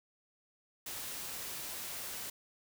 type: noise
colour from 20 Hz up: white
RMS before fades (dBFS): -42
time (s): 0.86-2.3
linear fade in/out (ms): 5
effects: none